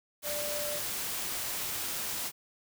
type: tone in noise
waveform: sine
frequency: 590 Hz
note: D5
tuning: 8 cents sharp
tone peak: -36 dBFS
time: 0.23-0.81 s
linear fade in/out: 50 ms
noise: white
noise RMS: -35 dBFS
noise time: 0.22-2.32 s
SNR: -4 dB
effects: none